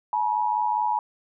sine tone pair together, 855.3 / 960 Hz, A5 / B5, -49 / -49 cents, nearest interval major second, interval 200 cents, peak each -24 dBFS, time 0.13-0.99 s, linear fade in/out 2 ms, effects none

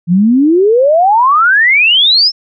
sine exponential sweep, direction up, 164.81 to 5390 Hz, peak -5 dBFS, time 0.07-2.32 s, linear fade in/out 50 ms, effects none

